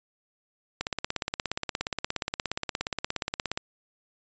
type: click train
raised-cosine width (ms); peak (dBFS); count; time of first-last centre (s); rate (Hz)
0.2; -11; 48; 0.81-3.575; 17
effects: resampled to 16000 Hz